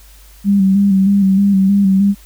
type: tone with vibrato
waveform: sine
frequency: 196.1 Hz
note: G3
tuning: 1 cent sharp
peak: -8 dBFS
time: 0.44-2.15 s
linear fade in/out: 50 ms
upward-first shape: square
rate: 3.2 Hz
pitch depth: 36 cents each way
effects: added 50 Hz sine -40 dBFS peak until 2.25 s + white hiss -46 dBFS RMS until 2.25 s